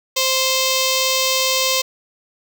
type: tone with notch filter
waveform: 5% pulse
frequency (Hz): 523.3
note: C5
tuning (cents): 0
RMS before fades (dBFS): -18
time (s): 0.16-1.82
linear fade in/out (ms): 10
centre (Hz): 1600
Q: 1.3
effects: none